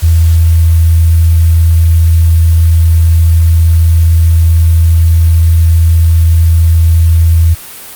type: tone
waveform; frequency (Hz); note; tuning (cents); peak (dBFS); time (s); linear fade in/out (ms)
sine; 82.41; E2; 0; -3; 0.02-7.55; 20
effects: white hiss -28 dBFS RMS until 7.95 s + Opus 48 kbps